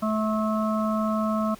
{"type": "harmonic tone", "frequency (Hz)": 216.8, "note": "A3", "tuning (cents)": -25, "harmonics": [1, 3, 5, 6], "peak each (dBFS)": [-24, -29, -31, -32], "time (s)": [0.02, 1.55], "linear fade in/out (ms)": 10, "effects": ["pink hiss -49 dBFS RMS until 1.59 s"]}